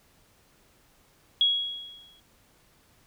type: tone with exponential decay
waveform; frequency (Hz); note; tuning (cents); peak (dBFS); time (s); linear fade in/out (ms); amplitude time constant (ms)
sine; 3322; G#7; 0; -17; 1.41-2.2; 1; 170
effects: pink hiss -62 dBFS RMS until 3.06 s